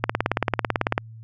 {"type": "click train", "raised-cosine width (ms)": 0.5, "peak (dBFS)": -4, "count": 18, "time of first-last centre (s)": [0.04, 0.979], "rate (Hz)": 18.1, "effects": ["added 112 Hz sine -39 dBFS peak until 1.23 s"]}